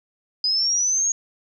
sine linear sweep, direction up, 4945 to 6645 Hz, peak -18 dBFS, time 0.44-1.12 s, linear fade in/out 2 ms, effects none

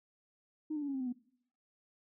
sine tone with pitch steps, 308.4 / 296.9 / 285.8 / 275.1 / 264.8 / 254.9 / 245.3 Hz, D#4 / D4 / D4 / C#4 / C4 / C4 / B3, -15 / +19 / -47 / -13 / +21 / -45 / -12 cents, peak -33 dBFS, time 0.7-1.127 s, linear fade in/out 10 ms, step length 61 ms, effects noise-tail reverb RT60 0.6 s tail -19 dB re dry + tanh soft clip ceiling -29 dBFS

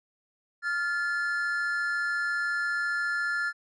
triangle tone pair together, 1396.9 / 1731.2 Hz, F6 / A6, 0 / -29 cents, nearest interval major third, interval 371 cents, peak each -27 / -28 dBFS, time 0.62-3.53 s, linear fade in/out 50 ms, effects resampled to 22050 Hz

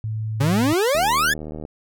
sine tone, 109.3 Hz, A2, 11 cents flat, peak -23 dBFS, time 0.04-0.73 s, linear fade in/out 0 ms
40% pulse exponential sweep, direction up, 131.5 to 1783 Hz, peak -16 dBFS, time 0.4-1.34 s, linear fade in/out 10 ms
click train, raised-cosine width 2 ms, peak -20 dBFS, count 55, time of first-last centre 0.95-1.651 s, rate 77 Hz
effects none

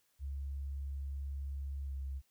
sine tone with pitch glide, 69.3 to 67.76 Hz, C#2 to C#2, 0 to -39 cents, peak -37 dBFS, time 0.19-2.22 s, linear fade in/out 50 ms, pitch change -39 cents, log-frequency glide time 1.85-1.93 s, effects white hiss -75 dBFS RMS until 2.3 s

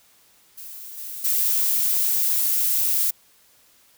violet noise with level steps, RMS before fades -38 / -34 / -21 dBFS, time 0.57-3.11 s, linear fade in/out 10 ms, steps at 0.97 / 1.24 s, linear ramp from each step 10 ms, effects white hiss -57 dBFS RMS until 3.97 s

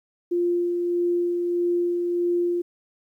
sine tone with tremolo, 349.2 Hz, F4, in tune, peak -19 dBFS, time 0.31-2.62 s, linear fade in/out 10 ms, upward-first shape sine, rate 1.6 Hz, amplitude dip 30%, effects 10-bit

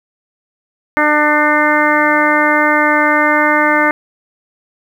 harmonic tone, 299.9 Hz, D4, 36 cents sharp, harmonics 1 / 2 / 3 / 4 / 5 / 6 / 7, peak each -17 / -17 / -17 / -17 / -17 / -17 / -17 dBFS, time 0.97-3.91 s, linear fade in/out 0 ms, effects 7-bit

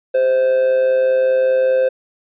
triangle tone with amplitude modulation, 520 Hz, C5, 11 cents flat, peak -8 dBFS, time 0.14-1.89 s, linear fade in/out 10 ms, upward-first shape sine, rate 125 Hz, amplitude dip 45%, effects resampled to 8000 Hz

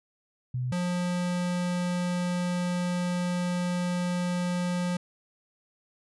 sine / square tone pair in turn, 125.7 / 177.77 Hz, B2 / F3, +31 / +31 cents, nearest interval tritone, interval 600 cents, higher second, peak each -27 dBFS, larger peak neither, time 0.54-0.72 / 0.72-4.97 s, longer second, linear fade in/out 5 ms, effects resampled to 24000 Hz

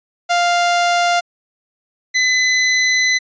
sawtooth tone pair in turn, 698.5 / 2015 Hz, F5 / B6, 0 / +34 cents, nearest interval octave + tritone, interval 1834 cents, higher second, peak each -9 dBFS, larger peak neither, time 0.29-1.21 / 2.14-3.19 s, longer second, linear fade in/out 20 ms, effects resampled to 16000 Hz

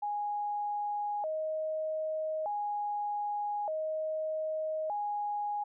sine tone with vibrato, 720 Hz, F#5, 47 cents flat, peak -31 dBFS, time 0.02-5.64 s, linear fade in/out 10 ms, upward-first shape square, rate 0.41 Hz, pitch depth 240 cents each way, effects none

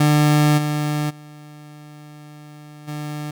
30% pulse tone with level steps, 149.4 Hz, D3, 30 cents sharp, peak -10 / -17 / -36 / -24 dBFS, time 0-3.31 s, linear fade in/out 5 ms, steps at 0.57 / 1.09 / 2.87 s, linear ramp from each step 20 ms, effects none

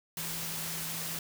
sine tone in noise, 164.81 Hz, E3, in tune, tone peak -44 dBFS, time 0.17-1.19 s, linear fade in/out 2 ms, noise white, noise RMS -37 dBFS, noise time 0.17-1.19 s, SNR -10 dB, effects none

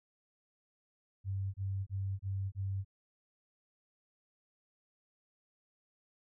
sine tone bursts, 97.2 Hz, G2, 14 cents flat, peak -33 dBFS, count 5, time 1.24-2.848 s, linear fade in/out 50 ms, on 300 ms, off 27 ms, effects none

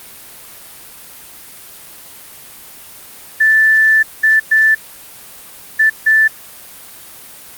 sine tone bursts at uneven times, 1760 Hz, A6, in tune, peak -7 dBFS, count 5, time 3.4-4.03 / 4.23-4.4 / 4.51-4.75 / 5.79-5.9 / 6.06-6.28 s, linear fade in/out 10 ms, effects white hiss -36 dBFS RMS until 7.57 s + Opus 32 kbps

